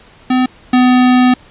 square tone pair in turn, 254.7 / 251.3 Hz, C4 / B3, -46 / +30 cents, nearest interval unison, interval 24 cents, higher first, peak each -10 / -7 dBFS, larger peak second, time 0.3-0.46 / 0.73-1.34 s, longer second, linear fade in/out 5 ms, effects pink hiss -43 dBFS RMS until 1.5 s + resampled to 8000 Hz

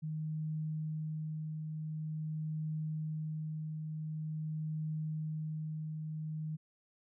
sine tone with tremolo, 155.56 Hz, D#3, in tune, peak -34 dBFS, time 0.02-6.57 s, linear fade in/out 20 ms, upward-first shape triangle, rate 0.46 Hz, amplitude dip 35%, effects none

